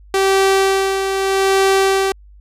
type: tone with tremolo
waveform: sawtooth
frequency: 387.3 Hz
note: G4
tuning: 21 cents flat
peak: -7 dBFS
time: 0.14-2.12 s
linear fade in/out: 2 ms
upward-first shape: sine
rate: 0.81 Hz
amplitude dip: 50%
effects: added 50 Hz sine -40 dBFS peak until 2.4 s + low-pass 11000 Hz 12 dB/octave